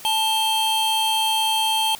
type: tone pair together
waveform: square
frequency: 880 / 3178 Hz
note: A5 / G7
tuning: 0 / +23 cents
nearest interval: octave + minor seventh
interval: 2223 cents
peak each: -22 dBFS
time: 0.05-1.95 s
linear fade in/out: 0 ms
effects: white hiss -41 dBFS RMS until 1.99 s